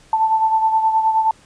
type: beating tone pair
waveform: sine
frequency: 882 / 891.5 Hz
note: A5 / A5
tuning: +4 / +22 cents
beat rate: 9.5 Hz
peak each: -14 / -22 dBFS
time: 0.13-1.31 s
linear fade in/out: 2 ms
effects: pink hiss -50 dBFS RMS until 1.45 s + resampled to 22050 Hz